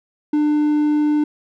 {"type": "tone", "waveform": "triangle", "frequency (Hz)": 298.9, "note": "D4", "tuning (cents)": 31, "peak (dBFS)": -12, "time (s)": [0.33, 1.24], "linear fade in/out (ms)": 5, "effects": []}